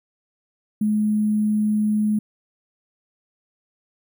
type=tone with sample-and-hold; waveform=sine; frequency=211.9 Hz; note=G#3; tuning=35 cents sharp; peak=-17 dBFS; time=0.81-2.19 s; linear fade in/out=5 ms; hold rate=11025 Hz; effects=none